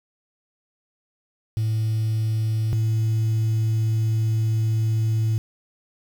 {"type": "tone pair in turn", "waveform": "sine", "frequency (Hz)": [110, 110.56], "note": ["A2", "A2"], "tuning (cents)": [0, 9], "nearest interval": "unison", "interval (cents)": 9, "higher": "second", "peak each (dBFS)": [-18, -16], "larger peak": "second", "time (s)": [[1.57, 2.73], [2.73, 5.38]], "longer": "second", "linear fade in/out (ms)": 0, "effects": ["tanh soft clip ceiling -17 dBFS", "7-bit"]}